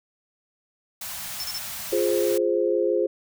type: band-stop noise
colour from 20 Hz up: white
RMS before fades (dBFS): -34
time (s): 1.01-2.38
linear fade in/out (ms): 5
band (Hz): 230 to 570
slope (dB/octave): 48
type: tone bursts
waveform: sine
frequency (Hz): 5340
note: E8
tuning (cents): +22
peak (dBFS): -29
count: 3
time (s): 1.4-1.581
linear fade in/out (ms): 0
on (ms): 37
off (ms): 35
type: chord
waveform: sine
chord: F minor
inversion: none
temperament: equal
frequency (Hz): 349.2 / 415.3 / 523.3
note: F4 / Ab4 / C5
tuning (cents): 0 / 0 / 0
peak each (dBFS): -24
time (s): 1.92-3.07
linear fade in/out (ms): 10
effects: none